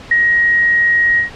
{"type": "tone with ADSR envelope", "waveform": "sine", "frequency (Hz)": 1888, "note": "A#6", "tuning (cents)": 22, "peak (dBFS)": -7, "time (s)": [0.11, 1.3], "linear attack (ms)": 5, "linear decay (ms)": 38, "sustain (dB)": -2, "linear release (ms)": 120, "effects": ["pink hiss -34 dBFS RMS until 1.35 s", "low-pass 4000 Hz 12 dB/octave"]}